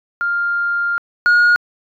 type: tone pair in turn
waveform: sine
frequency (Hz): 1400 / 1436.9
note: F6 / F6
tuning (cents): +4 / +49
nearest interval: unison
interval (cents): 45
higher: second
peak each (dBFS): -15 / -6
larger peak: second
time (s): 0.21-0.98 / 1.26-1.56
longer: first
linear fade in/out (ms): 0
effects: tanh soft clip ceiling -8 dBFS